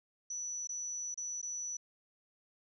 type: tone with dropouts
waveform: sine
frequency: 5930 Hz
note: F#8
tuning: 3 cents sharp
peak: -37 dBFS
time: 0.3-1.77 s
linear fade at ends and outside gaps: 5 ms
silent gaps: 0.673-0.691 / 1.144-1.175 / 1.416-1.427 s
effects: none